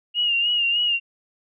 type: tone with vibrato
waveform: sine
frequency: 2839 Hz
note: F7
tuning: 28 cents sharp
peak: -18 dBFS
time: 0.14-1 s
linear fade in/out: 50 ms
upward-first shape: sine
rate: 3.3 Hz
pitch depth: 50 cents each way
effects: none